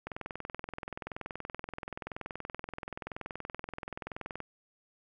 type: click train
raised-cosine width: 0.5 ms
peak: -23 dBFS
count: 92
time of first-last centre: 0.07-4.403 s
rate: 21 Hz
effects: none